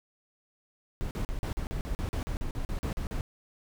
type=noise bursts; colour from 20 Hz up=brown; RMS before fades=-32 dBFS; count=16; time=1.01-3.209 s; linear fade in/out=0 ms; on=99 ms; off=41 ms; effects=none